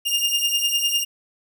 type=beating tone pair; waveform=sawtooth; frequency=2813 / 2822.9 Hz; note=F7 / F7; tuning=+12 / +18 cents; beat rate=9.9 Hz; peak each=-19 dBFS; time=0.05-1.05 s; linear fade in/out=20 ms; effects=none